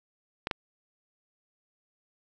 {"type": "clicks", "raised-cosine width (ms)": 0.3, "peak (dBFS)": [-14, -12], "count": 2, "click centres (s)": [0.471, 0.512], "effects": []}